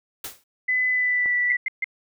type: noise with exponential decay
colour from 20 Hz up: white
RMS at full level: -29 dBFS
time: 0.24-0.44 s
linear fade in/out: 5 ms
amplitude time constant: 43 ms
type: tone with pitch glide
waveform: sine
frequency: 2009 to 1964.2 Hz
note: B6 to B6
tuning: +29 to -10 cents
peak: -19 dBFS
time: 0.68-1.57 s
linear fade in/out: 10 ms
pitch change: -39 cents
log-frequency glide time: 0.9-1.34 s
type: click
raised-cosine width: 1 ms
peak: -26 dBFS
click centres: 1.259 s
type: tone bursts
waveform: sine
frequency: 2093 Hz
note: C7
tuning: in tune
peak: -21 dBFS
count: 3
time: 1.5-1.843 s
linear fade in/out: 2 ms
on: 21 ms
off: 140 ms
effects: none